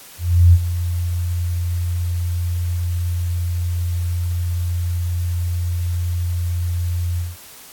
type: tone with ADSR envelope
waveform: sine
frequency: 86.8 Hz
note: F2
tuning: 10 cents flat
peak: -5 dBFS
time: 0.18-7.37 s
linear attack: 350 ms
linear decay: 51 ms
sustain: -13 dB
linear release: 190 ms
effects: white hiss -41 dBFS RMS until 7.72 s + AAC 64 kbps